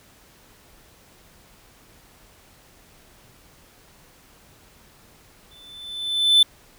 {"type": "tone with exponential growth", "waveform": "triangle", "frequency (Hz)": 3520, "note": "A7", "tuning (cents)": 0, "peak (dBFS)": -8, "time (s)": [5.51, 6.43], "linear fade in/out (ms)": 5, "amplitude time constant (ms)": 200, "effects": ["pink hiss -53 dBFS RMS until 6.78 s"]}